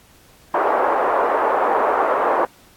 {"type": "band-pass noise", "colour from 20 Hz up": "white", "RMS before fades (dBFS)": -18, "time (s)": [0.54, 2.45], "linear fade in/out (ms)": 2, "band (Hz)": [400, 1100], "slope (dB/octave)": 24, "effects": ["pink hiss -51 dBFS RMS until 2.76 s", "AAC 64 kbps"]}